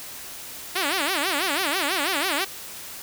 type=tone with vibrato; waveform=5% pulse; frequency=330.3 Hz; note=E4; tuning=4 cents sharp; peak=-11 dBFS; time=0.75-2.45 s; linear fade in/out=10 ms; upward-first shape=sine; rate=6.1 Hz; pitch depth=290 cents each way; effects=white hiss -38 dBFS RMS until 3.02 s